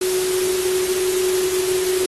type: tone in noise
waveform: sine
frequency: 370 Hz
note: F#4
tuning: in tune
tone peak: -18 dBFS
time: 0.01-2.06 s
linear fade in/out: 5 ms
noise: white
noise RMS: -26 dBFS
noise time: 0.01-2.06 s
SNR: +5 dB
effects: AAC 32 kbps